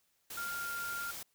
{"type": "tone in noise", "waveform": "sine", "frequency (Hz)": 1396, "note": "F6", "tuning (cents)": -1, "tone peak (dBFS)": -37, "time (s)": [0.37, 1.11], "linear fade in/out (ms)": 5, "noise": "white", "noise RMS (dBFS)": -44, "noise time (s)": [0.3, 1.23], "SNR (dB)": 4, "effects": ["white hiss -75 dBFS RMS until 1.34 s"]}